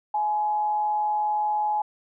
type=tone with amplitude modulation; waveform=sine; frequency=843 Hz; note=G#5; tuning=26 cents sharp; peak=-20 dBFS; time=0.14-1.82 s; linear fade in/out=5 ms; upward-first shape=sine; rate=165 Hz; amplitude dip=35%; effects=none